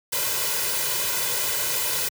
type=noise with comb filter; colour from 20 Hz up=white; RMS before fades=-25 dBFS; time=0.12-2.09 s; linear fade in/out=10 ms; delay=2 ms; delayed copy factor=+0.8; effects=high-pass 100 Hz 12 dB/octave